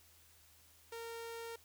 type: tone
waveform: sawtooth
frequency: 461.1 Hz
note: A#4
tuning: 19 cents flat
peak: -40 dBFS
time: 0.92-1.56 s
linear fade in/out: 5 ms
effects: added 81 Hz sine -70 dBFS peak until 1.64 s + white hiss -65 dBFS RMS until 1.64 s